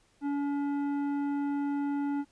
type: tone with tanh clipping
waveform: triangle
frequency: 284.7 Hz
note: C#4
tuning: 46 cents sharp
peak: -30 dBFS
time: 0.21-2.25 s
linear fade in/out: 50 ms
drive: 15 dB
effects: pink hiss -67 dBFS RMS until 2.31 s + resampled to 22050 Hz